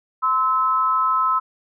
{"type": "tone pair together", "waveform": "sine", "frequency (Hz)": [1032.9, 1300], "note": ["C6", "E6"], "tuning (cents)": [-23, -24], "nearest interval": "major third", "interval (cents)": 399, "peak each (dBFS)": [-20, -18], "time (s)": [0.22, 1.4], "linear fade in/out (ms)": 20, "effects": []}